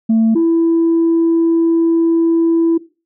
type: tone pair in turn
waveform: sine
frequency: 224 / 331.7 Hz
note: A3 / E4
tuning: +31 / +11 cents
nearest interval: perfect fifth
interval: 680 cents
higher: second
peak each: -7 / -8 dBFS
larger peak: first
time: 0.09-0.35 / 0.35-2.78 s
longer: second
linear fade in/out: 10 ms
effects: noise-tail reverb RT60 0.3 s tail -18 dB re dry + tanh soft clip ceiling -7 dBFS